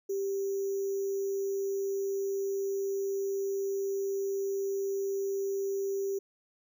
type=tone with sample-and-hold; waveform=sine; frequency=392 Hz; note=G4; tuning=in tune; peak=-29 dBFS; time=0.09-6.19 s; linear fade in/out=10 ms; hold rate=6300 Hz; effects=none